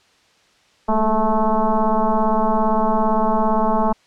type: tone with frequency modulation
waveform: sine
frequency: 440.8 Hz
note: A4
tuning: 3 cents sharp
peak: -14 dBFS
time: 0.88-3.93 s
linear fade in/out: 10 ms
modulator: 216 Hz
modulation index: 2.9
effects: white hiss -56 dBFS RMS until 4.06 s + low-pass 5000 Hz 12 dB/octave